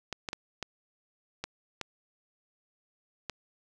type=clicks; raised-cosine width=0.2 ms; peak=-17 dBFS; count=7; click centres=0.127 / 0.288 / 0.331 / 0.627 / 1.44 / 1.813 / 3.297 s; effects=none